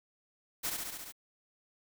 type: noise with echo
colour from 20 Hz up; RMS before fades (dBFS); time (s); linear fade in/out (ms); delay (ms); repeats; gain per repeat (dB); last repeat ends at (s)
white; -34; 0.63-0.71; 20; 69; 6; -2; 1.124
effects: none